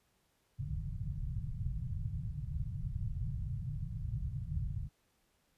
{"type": "low-pass noise", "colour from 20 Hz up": "white", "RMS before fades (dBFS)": -38, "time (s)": [0.58, 4.89], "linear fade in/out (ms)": 20, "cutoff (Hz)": 150, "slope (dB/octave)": 48, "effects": ["pink hiss -75 dBFS RMS until 5.57 s", "resampled to 32000 Hz"]}